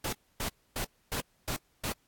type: noise bursts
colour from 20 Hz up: pink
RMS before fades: -33 dBFS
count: 6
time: 0.04-1.924 s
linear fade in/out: 5 ms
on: 89 ms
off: 270 ms
effects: pink hiss -70 dBFS RMS until 2.07 s + AAC 64 kbps